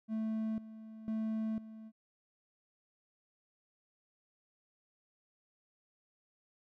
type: tone with tremolo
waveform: triangle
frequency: 220 Hz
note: A3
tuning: in tune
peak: -31 dBFS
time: 0.08-1.92 s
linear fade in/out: 50 ms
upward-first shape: square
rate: 1 Hz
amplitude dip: 80%
effects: none